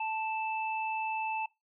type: tone pair together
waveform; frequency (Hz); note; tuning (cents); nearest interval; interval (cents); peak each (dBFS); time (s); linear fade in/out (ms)
sine; 880 / 2640; A5 / E7; 0 / +2; octave + perfect fifth; 1902; -32 / -37; 0-1.46; 5
effects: noise-tail reverb RT60 0.2 s tail -22 dB re dry